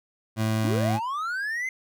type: tone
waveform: 25% pulse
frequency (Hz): 110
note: A2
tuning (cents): 0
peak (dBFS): -19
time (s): 0.36-1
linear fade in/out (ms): 50
type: linear sweep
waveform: triangle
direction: up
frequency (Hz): 256.4 to 2100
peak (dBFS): -25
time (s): 0.64-1.69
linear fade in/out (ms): 2
effects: none